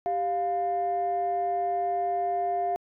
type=tone pair together; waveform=sine; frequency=392.9 / 701.1 Hz; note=G4 / F5; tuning=+4 / +7 cents; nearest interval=minor seventh; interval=1003 cents; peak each=-31 / -24 dBFS; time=0.06-2.76 s; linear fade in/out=0 ms; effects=tanh soft clip ceiling -20 dBFS